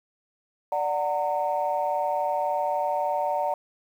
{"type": "chord", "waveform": "sine", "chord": "D augmented", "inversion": "none", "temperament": "equal with one note detuned", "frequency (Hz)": [587.3, 740, 916.3], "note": ["D5", "F#5", "A#5"], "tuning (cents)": [0, 0, -30], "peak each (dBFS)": -27, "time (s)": [0.72, 3.54], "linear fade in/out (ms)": 2, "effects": ["tanh soft clip ceiling -15 dBFS", "9-bit"]}